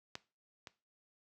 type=clicks; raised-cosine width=0.2 ms; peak=-23 / -29 dBFS; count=2; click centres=0.154 / 0.672 s; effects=noise-tail reverb RT60 0.3 s tail -18 dB re dry + high-pass 80 Hz 12 dB/octave